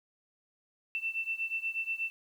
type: beating tone pair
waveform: sine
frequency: 2672 / 2680.3 Hz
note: E7 / E7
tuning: +23 / +28 cents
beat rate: 8.3 Hz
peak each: -34 / -36 dBFS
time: 0.95-2.1 s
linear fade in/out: 0 ms
effects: 10-bit